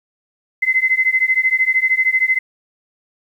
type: beating tone pair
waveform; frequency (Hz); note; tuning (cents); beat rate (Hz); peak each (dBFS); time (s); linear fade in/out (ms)
sine; 2046 / 2059; C7 / C7; -39 / -28; 13; -16; 0.62-2.39; 10
effects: 8-bit